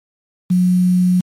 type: tone with quantisation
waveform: sine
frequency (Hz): 180.9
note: F#3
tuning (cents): -39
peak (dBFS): -10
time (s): 0.5-1.21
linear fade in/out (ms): 10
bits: 6
effects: MP3 64 kbps